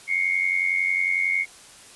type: tone pair together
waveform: sine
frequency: 2126 / 2217 Hz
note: C7 / C#7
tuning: +27 / 0 cents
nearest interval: minor second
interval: 73 cents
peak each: -23 dBFS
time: 0.07-1.46 s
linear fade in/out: 50 ms
effects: white hiss -47 dBFS RMS until 1.95 s + resampled to 24000 Hz